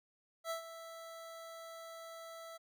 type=tone with ADSR envelope; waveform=25% pulse; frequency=659.3 Hz; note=E5; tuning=in tune; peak=-32 dBFS; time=0.44-2.58 s; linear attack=64 ms; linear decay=110 ms; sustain=-12 dB; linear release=18 ms; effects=none